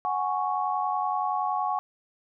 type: chord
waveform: sine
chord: F# suspended second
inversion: none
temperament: equal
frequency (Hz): 740 / 830.6 / 1108.7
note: F#5 / G#5 / C#6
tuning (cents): 0 / 0 / 0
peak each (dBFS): -29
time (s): 0.05-1.79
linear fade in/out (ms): 0
effects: none